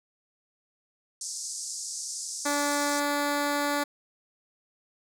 pink band-pass noise, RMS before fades -36 dBFS, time 1.21-3 s, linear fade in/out 2 ms, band 5100 to 9200 Hz, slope 48 dB/octave
10% pulse tone, 288.9 Hz, D4, 28 cents flat, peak -17 dBFS, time 2.45-3.84 s, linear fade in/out 10 ms
effects none

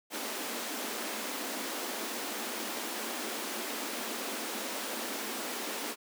pink high-pass noise, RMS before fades -37 dBFS, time 0.1-5.96 s, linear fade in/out 50 ms, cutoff 210 Hz, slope 96 dB/octave, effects none

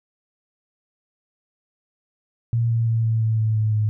sine tone with pitch steps, 116.54 / 115.13 / 113.75 / 112.38 / 111.02 / 109.68 / 108.36 / 107.05 Hz, A#2 / A#2 / A#2 / A2 / A2 / A2 / A2 / A2, 0 / -21 / -42 / +37 / +16 / -5 / -26 / -47 cents, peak -17 dBFS, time 2.53-3.89 s, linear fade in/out 0 ms, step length 170 ms, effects none

